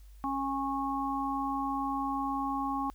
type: harmonic tone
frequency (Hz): 273.8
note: C#4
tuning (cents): -21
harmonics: 1 / 3 / 4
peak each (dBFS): -34 / -34 / -34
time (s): 0.24-2.9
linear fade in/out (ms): 0
effects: added 50 Hz sine -49 dBFS peak until 2.94 s + white hiss -67 dBFS RMS until 2.94 s